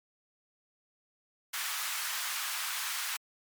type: high-pass noise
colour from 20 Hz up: pink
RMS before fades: -35 dBFS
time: 1.53-3.17 s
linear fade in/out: 10 ms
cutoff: 1100 Hz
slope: 24 dB/octave
effects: MP3 96 kbps